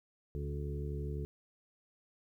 harmonic tone with a mistuned harmonic, 72 Hz, D2, 34 cents flat, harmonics 1 / 2 / 3 / 4 / 5 / 6, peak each -38 / -40 / -51 / -51 / -47 / -46 dBFS, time 0.35-1.25 s, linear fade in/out 0 ms, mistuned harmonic 5, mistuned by +18 cents, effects 12-bit

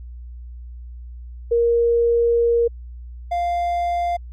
sine / triangle tone pair in turn, 469.3 / 697.1 Hz, A#4 / F5, +12 / -3 cents, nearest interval perfect fifth, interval 685 cents, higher second, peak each -14 / -17 dBFS, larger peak first, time 1.51-2.68 / 3.31-4.17 s, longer first, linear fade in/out 10 ms, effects added 60 Hz sine -33 dBFS peak until 4.32 s

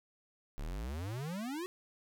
square exponential sweep, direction up, 33.11 to 380.2 Hz, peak -38 dBFS, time 0.58-1.66 s, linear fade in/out 0 ms, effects none

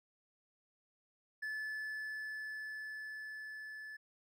triangle tone with level ramp, 1733 Hz, A6, 27 cents flat, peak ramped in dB -36 to -44 dBFS, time 1.42-3.97 s, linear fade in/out 10 ms, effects none

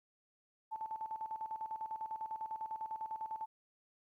sine tone with tremolo, 880 Hz, A5, in tune, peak -37 dBFS, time 0.71-3.46 s, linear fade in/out 20 ms, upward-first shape square, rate 10 Hz, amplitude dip 70%, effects 13-bit

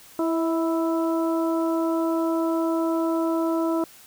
harmonic tone with a mistuned harmonic, 329.6 Hz, E4, in tune, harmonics 1 / 2 / 3 / 4, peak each -22 / -28 / -32 / -34 dBFS, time 0.19-3.84 s, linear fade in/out 2 ms, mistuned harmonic 2, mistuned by -25 cents, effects white hiss -49 dBFS RMS until 4.06 s

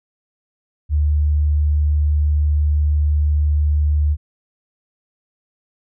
sine tone, 74.5 Hz, D2, 25 cents sharp, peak -13 dBFS, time 0.89-4.17 s, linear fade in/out 50 ms, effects none

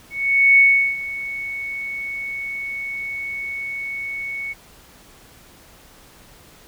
sine tone with ADSR envelope, 2217 Hz, C#7, in tune, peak -8 dBFS, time 0.1-4.54 s, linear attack 480 ms, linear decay 380 ms, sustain -17 dB, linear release 24 ms, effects pink hiss -48 dBFS RMS until 6.67 s

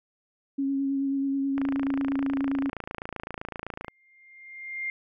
sine tone with vibrato, 274.4 Hz, C#4, 17 cents flat, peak -24 dBFS, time 0.58-2.7 s, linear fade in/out 10 ms, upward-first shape sine, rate 9.3 Hz, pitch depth 17 cents each way
click train, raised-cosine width 0.5 ms, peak -19 dBFS, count 65, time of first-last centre 1.58-3.882 s, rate 27.8 Hz
sine tone with exponential growth, 2111 Hz, C7, 15 cents sharp, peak -27 dBFS, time 3.84-4.9 s, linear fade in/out 1 ms, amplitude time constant 230 ms
effects none

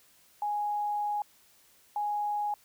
sine tone bursts at uneven times, 830 Hz, G#5, 1 cent flat, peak -28 dBFS, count 2, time 0.42-1.22 / 1.96-2.54 s, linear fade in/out 2 ms, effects white hiss -62 dBFS RMS until 2.64 s

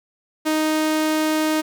sawtooth tone, 311.1 Hz, D#4, in tune, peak -14 dBFS, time 0.45-1.62 s, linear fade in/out 20 ms, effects none

